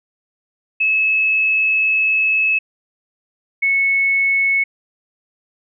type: tone pair in turn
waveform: sine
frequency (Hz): 2592 / 2202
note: E7 / C#7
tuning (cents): -30 / -12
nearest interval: minor third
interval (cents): 282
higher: first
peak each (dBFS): -13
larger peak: neither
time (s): 0.8-2.59 / 3.62-4.64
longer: first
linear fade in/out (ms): 10
effects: none